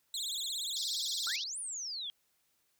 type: tone with vibrato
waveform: 30% pulse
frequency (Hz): 3729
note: A#7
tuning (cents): 0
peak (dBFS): -32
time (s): 0.14-1.36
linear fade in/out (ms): 2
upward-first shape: triangle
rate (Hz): 17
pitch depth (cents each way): 250
type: band-pass noise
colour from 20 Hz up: pink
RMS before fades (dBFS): -40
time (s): 0.76-1.44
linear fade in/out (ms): 5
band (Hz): 4000 to 5800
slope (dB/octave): 96
type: exponential two-way sweep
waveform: sine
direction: up then down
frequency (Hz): 1318.5 to 9956 to 3203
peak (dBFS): -37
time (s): 1.27-2.1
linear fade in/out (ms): 0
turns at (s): 1.59
effects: white hiss -75 dBFS RMS until 2.79 s